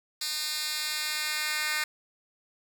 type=tone with high-pass filter sweep; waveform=10% pulse; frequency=304.7 Hz; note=D#4; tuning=36 cents flat; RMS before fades=-31 dBFS; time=0.21-1.84 s; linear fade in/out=5 ms; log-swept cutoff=4000 to 2100 Hz; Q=1.5; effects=none